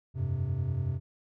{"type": "chord", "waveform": "triangle", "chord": "F suspended second", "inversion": "none", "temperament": "equal", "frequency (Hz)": [87.31, 98, 130.81], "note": ["F2", "G2", "C3"], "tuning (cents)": [0, 0, 0], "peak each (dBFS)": [-32, -31, -29], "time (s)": [0.14, 1], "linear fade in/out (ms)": 50, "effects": []}